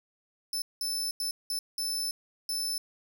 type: tone bursts at uneven times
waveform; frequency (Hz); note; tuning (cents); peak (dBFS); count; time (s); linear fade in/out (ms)
sawtooth; 5274; E8; 0; -27; 6; 0.53-0.62 / 0.81-1.11 / 1.2-1.31 / 1.5-1.59 / 1.78-2.11 / 2.49-2.78; 2
effects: none

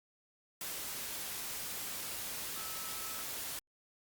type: tone in noise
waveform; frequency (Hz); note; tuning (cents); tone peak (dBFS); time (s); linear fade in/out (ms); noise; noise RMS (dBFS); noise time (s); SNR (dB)
sine; 1303; E6; -20; -50; 2.56-3.23; 2; white; -41; 0.61-3.59; -12
effects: Opus 48 kbps

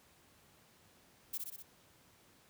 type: noise with echo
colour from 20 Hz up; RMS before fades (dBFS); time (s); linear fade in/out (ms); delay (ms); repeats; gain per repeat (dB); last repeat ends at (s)
violet; -38; 1.33-1.38; 10; 62; 4; -3; 1.628
effects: pink hiss -65 dBFS RMS until 2.49 s + high-pass 80 Hz 12 dB/octave

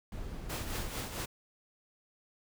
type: noise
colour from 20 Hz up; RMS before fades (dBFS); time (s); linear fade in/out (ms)
brown; -40; 0.12-0.89; 2
type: noise with tremolo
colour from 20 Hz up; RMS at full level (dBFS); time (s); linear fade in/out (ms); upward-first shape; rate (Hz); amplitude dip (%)
pink; -37; 0.49-1.26; 10; triangle; 4.5; 65
effects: none

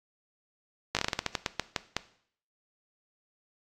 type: slowing click train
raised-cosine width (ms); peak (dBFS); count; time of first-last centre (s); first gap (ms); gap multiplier
0.2; -9; 14; 0.95-1.966; 17; 1.23
effects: noise-tail reverb RT60 0.6 s tail -17 dB re dry + AAC 64 kbps

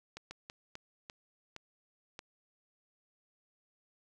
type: slowing click train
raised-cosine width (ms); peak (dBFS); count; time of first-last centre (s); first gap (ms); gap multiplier
0.2; -27; 7; 0.17-2.191; 140; 1.35
effects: none

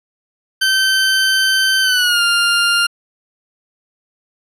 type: tone with pitch glide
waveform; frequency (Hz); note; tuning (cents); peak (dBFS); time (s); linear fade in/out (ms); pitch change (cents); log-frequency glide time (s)
20% pulse; 1545 to 1400.5; G6 to F6; -26 to +4; -7; 0.61-2.87; 10; -170; 1.82-2.22
effects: low-pass 12000 Hz 12 dB/octave

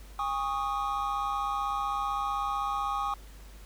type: chord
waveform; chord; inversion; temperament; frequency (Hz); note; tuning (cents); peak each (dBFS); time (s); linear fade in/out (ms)
triangle; Ab suspended fourth; none; equal with one note detuned; 811.2 / 1108.7 / 1244.5; Ab5 / Db6 / Eb6; -41 / 0 / 0; -31; 0.19-3.14; 2
effects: added 50 Hz sine -46 dBFS peak until 3.65 s + pink hiss -55 dBFS RMS until 3.65 s

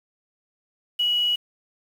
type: tone with quantisation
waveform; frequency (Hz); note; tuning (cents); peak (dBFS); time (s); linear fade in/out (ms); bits
sine; 2921; F#7; -23; -19; 0.99-1.36; 10; 7
effects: none

